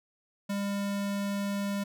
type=tone; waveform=square; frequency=200.6 Hz; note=G3; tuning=40 cents sharp; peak=-30 dBFS; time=0.49-1.84 s; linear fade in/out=10 ms; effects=none